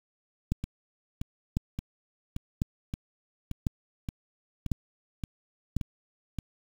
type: two click trains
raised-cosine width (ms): 5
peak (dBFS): -21 / -14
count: 11 / 6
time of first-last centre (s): 0.64-6.387 / 0.52-5.767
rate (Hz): 1.74 / 0.953
effects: 7-bit